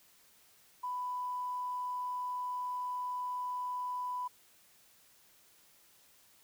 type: tone with tanh clipping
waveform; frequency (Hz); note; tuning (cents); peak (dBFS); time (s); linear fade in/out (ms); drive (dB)
triangle; 994; B5; +11; -34; 0.83-4.28; 10; 2
effects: white hiss -64 dBFS RMS until 6.43 s